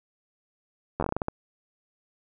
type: slowing click train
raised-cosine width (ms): 1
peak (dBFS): -13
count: 10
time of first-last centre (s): 1-1.284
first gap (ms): 11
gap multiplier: 1.25
effects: none